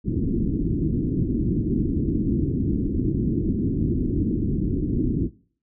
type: low-pass noise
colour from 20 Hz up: white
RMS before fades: -23 dBFS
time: 0.04-5.3 s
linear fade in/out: 50 ms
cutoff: 340 Hz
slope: 48 dB/octave
effects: noise-tail reverb RT60 0.5 s tail -22 dB re dry